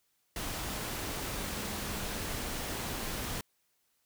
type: tone in noise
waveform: sine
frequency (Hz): 202.7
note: G#3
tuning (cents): -42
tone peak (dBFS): -45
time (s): 1.35-2.17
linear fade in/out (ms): 2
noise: pink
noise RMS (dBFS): -37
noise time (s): 0.36-3.41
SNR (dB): -11
effects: white hiss -75 dBFS RMS until 4.05 s